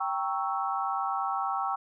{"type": "chord", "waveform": "sine", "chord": "G diminished seventh", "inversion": "none", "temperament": "equal", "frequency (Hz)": [784, 932.3, 1108.7, 1318.5], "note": ["G5", "Bb5", "Db6", "Fb6"], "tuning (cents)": [0, 0, 0, 0], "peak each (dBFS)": [-31, -36, -33, -33], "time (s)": [0, 1.76], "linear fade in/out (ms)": 10, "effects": []}